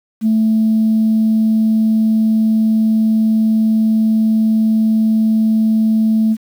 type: tone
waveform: sine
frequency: 220 Hz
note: A3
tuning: in tune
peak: -9 dBFS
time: 0.21-6.37 s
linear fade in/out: 50 ms
effects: tanh soft clip ceiling -6 dBFS + 7-bit